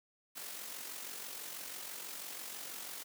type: noise with amplitude modulation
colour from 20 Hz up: white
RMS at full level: -43 dBFS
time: 0.35-3.04 s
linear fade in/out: 20 ms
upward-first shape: sine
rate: 46.1 Hz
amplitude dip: 45%
effects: high-pass 200 Hz 12 dB/octave